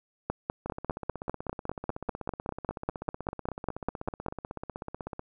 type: two click trains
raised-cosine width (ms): 1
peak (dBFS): -22 / -14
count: 74 / 21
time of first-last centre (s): 0.66-5.194 / 0.3-4.284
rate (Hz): 16.1 / 5.02
effects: none